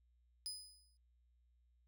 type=tone with exponential decay; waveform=30% pulse; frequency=5000 Hz; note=D#8; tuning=8 cents sharp; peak=-37 dBFS; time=0.46-0.97 s; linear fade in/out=0 ms; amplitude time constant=110 ms; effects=noise-tail reverb RT60 0.2 s tail -26 dB re dry + added 60 Hz sine -70 dBFS peak until 1.87 s